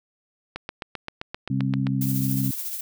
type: click train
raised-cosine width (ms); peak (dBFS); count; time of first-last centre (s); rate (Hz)
0.3; -15; 11; 0.56-1.869; 7.64
type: harmonic tone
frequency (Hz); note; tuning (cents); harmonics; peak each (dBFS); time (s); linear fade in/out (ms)
66.5; C2; +29; 2 / 3 / 4; -24 / -27 / -27; 1.5-2.51; 5
type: noise with tremolo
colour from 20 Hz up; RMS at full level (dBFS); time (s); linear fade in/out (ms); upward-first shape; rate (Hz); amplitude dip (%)
violet; -29; 2.01-2.81; 5; triangle; 14; 50
effects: none